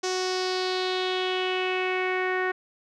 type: tone with low-pass filter sweep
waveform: sawtooth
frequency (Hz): 370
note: F#4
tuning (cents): 0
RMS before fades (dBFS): -27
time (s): 0.03-2.52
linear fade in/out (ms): 10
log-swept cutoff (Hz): 6000 to 1800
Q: 3.7
effects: none